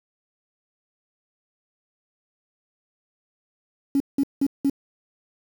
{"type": "tone bursts", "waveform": "sine", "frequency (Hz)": 277.2, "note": "C#4", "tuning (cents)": 0, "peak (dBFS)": -16, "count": 4, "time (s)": [3.95, 4.698], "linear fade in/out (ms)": 2, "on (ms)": 52, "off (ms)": 180, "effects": ["tanh soft clip ceiling -13 dBFS", "7-bit"]}